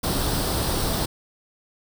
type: noise with comb filter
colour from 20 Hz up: pink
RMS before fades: -24 dBFS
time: 0.03-1.06 s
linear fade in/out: 10 ms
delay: 0.22 ms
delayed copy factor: +0.55
effects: none